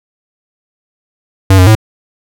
square tone with pitch steps, 95.8 / 91.7 / 109.4 Hz, G2 / F#2 / A2, -39 / -15 / -9 cents, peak -3 dBFS, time 1.5-1.752 s, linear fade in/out 5 ms, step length 84 ms, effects none

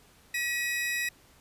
40% pulse tone pair together, 1923.2 / 2521 Hz, B6 / D#7, -46 / +22 cents, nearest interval perfect fourth, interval 468 cents, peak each -29 / -32 dBFS, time 0.34-1.09 s, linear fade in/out 5 ms, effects pink hiss -59 dBFS RMS until 1.4 s + resampled to 32000 Hz

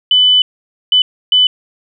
sine tone bursts at uneven times, 3000 Hz, F#7, 23 cents sharp, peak -6 dBFS, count 3, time 0.11-0.42 / 0.92-1.02 / 1.32-1.47 s, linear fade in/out 2 ms, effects none

